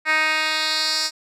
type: tone with band-pass filter sweep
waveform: 10% pulse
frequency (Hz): 312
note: D#4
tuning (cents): +5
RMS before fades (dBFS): -21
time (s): 0.05-1.11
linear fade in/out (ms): 50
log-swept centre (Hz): 2100 to 5600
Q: 2.5
effects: none

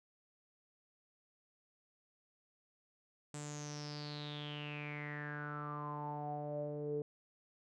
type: tone with low-pass filter sweep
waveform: sawtooth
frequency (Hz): 147.8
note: D3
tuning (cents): +11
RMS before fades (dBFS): -43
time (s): 3.34-7.02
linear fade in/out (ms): 2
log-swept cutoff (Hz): 7900 to 420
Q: 9.2
effects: none

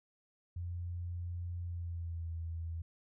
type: tone with pitch glide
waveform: sine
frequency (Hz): 87.31 to 82.79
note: F2 to E2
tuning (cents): 0 to +8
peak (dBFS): -37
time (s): 0.56-2.82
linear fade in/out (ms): 5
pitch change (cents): -92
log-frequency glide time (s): 1.62-2.3
effects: none

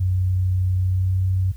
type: tone with pitch glide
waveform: sine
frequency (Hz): 92.5 to 93.63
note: F#2 to F#2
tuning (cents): 0 to +21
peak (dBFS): -17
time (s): 0-1.52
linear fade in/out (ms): 10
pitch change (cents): +21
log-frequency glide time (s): 0.8-1.13
effects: added 60 Hz sine -34 dBFS peak until 1.56 s + white hiss -58 dBFS RMS until 1.56 s

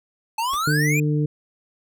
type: exponential sweep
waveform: square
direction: up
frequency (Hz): 861 to 2489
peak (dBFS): -22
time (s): 0.38-1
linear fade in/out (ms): 5
type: noise with exponential decay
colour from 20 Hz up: pink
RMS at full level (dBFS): -33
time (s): 0.53-0.62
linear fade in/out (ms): 2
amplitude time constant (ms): 19
type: harmonic tone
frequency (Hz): 149.7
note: D3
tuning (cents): +33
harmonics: 1 / 2 / 3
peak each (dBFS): -19 / -25 / -29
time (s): 0.67-1.26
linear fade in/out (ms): 5
effects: none

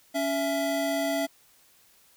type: tone pair together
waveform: square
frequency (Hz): 279.7 / 664.7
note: C#4 / E5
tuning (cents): +16 / +14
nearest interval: octave + minor third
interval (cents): 1498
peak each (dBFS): -30 / -28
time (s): 0.14-1.27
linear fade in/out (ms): 20
effects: white hiss -60 dBFS RMS until 2.16 s

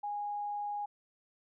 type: tone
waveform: sine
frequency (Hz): 824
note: G#5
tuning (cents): -14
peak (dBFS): -34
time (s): 0.03-0.86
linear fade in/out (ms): 10
effects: none

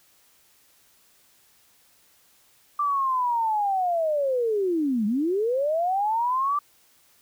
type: linear two-way sweep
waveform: sine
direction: down then up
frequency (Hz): 1182 to 200 to 1182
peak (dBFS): -21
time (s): 2.79-6.59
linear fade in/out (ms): 5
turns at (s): 5.06
effects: white hiss -60 dBFS RMS until 7.21 s

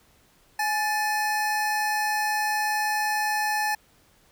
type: tone pair together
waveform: square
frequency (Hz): 840.7 / 1760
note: G#5 / A6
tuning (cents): +21 / 0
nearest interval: octave + minor second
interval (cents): 1279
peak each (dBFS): -26 / -28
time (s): 0.59-3.75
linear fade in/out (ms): 5
effects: pink hiss -60 dBFS RMS until 4.31 s

